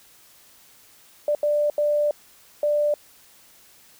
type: tone bursts at uneven times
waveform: sine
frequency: 591 Hz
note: D5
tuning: 11 cents sharp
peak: -18 dBFS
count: 4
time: 1.28-1.35 / 1.43-1.7 / 1.78-2.11 / 2.63-2.94 s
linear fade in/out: 2 ms
effects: white hiss -53 dBFS RMS until 3.99 s